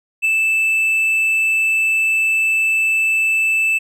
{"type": "tone with ADSR envelope", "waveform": "triangle", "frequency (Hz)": 2637, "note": "E7", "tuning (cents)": 0, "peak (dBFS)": -10, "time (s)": [0.22, 3.79], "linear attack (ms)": 29, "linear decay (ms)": 7, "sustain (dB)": -2, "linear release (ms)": 18, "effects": []}